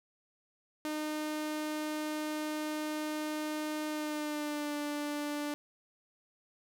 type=tone with pitch glide; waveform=sawtooth; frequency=305.5 to 293.7 Hz; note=D#4 to D4; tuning=-32 to 0 cents; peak=-30 dBFS; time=0.85-5.54 s; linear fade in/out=0 ms; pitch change=-68 cents; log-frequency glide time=3.88-4.75 s; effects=none